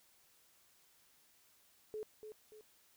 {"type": "tone with echo", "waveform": "sine", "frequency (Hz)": 429.3, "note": "A4", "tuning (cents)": -43, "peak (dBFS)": -40, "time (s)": [1.94, 2.03], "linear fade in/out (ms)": 0, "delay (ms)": 290, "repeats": 2, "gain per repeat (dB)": -7, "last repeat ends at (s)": 2.61, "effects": ["white hiss -69 dBFS RMS until 2.96 s"]}